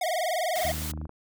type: tone with vibrato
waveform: square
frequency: 680 Hz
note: F5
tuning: 46 cents flat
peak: -26 dBFS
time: 0.01-0.72 s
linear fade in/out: 5 ms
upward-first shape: sine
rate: 20 Hz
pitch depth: 160 cents each way
type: noise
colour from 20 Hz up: white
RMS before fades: -36 dBFS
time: 0.55-0.92 s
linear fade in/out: 10 ms
type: harmonic tone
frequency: 77.1 Hz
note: D#2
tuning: 15 cents flat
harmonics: 1 / 2 / 3 / 4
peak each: -33 / -39 / -43 / -45 dBFS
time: 0.64-1.07 s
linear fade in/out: 10 ms
type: click train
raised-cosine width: 1 ms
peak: -30 dBFS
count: 11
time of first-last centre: 0.7-1.094 s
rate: 25.4 Hz
effects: none